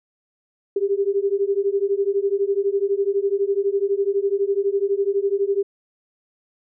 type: beating tone pair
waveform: sine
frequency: 392 / 404 Hz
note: G4 / G#4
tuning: 0 / -48 cents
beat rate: 12 Hz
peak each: -21 dBFS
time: 0.76-5.63 s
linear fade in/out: 5 ms
effects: none